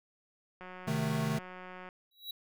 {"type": "click train", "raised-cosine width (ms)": 0.5, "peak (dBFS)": -32, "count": 235, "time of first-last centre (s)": [0.61, 1.889], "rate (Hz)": 183}
{"type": "chord", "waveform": "square", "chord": "A diminished", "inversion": "first", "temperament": "equal", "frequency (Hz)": [130.81, 155.56, 220], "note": ["C3", "Eb3", "A3"], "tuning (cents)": [0, 0, 0], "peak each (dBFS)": [-37, -34, -35], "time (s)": [0.87, 1.39], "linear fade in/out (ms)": 10}
{"type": "tone with exponential growth", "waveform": "square", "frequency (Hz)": 3888, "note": "B7", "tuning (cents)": -28, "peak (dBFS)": -36, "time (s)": [2.11, 2.31], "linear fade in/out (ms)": 5, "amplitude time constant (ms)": 43}
{"effects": []}